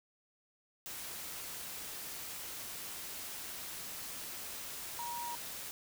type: tone in noise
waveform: sine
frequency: 950 Hz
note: A#5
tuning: 33 cents sharp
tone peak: -39 dBFS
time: 4.99-5.35 s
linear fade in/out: 0 ms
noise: white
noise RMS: -44 dBFS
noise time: 0.86-5.71 s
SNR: +2 dB
effects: none